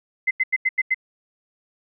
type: tone bursts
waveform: sine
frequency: 2057 Hz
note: C7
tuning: 30 cents flat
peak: -16 dBFS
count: 6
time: 0.27-0.945 s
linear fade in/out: 10 ms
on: 40 ms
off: 87 ms
effects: none